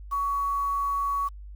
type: tone with quantisation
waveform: sine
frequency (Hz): 1124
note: C#6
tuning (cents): +24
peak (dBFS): -24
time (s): 0.11-1.29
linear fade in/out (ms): 20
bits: 8
effects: added 50 Hz sine -39 dBFS peak until 1.55 s